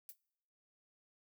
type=noise with exponential decay; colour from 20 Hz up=violet; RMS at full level=-44 dBFS; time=0.09-0.17 s; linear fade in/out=1 ms; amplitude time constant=16 ms; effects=noise-tail reverb RT60 0.9 s tail -25 dB re dry